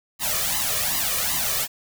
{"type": "noise with flanger", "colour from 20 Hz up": "white", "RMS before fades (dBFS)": -24, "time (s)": [0.19, 1.68], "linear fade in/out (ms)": 50, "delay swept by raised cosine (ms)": [1, 1.72], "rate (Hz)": 2.6, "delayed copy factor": 1, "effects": []}